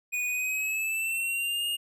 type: tone with pitch glide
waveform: square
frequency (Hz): 2471 to 2838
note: D#7 to F7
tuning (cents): -13 to +27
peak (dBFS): -28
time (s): 0.12-1.77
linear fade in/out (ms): 20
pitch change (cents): +240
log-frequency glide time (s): 0.28-1.66
effects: none